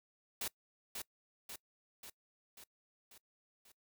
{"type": "noise with echo", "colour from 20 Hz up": "white", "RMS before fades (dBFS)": -39, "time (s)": [0.41, 0.48], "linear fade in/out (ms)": 5, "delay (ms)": 540, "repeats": 6, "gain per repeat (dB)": -4, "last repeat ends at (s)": 3.72, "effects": ["noise-tail reverb RT60 0.1 s tail -22 dB re dry"]}